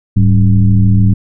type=tone with frequency modulation; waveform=sine; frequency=104.3 Hz; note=G#2; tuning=8 cents sharp; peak=-5 dBFS; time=0.16-1.14 s; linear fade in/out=10 ms; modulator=87.6 Hz; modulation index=1; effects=none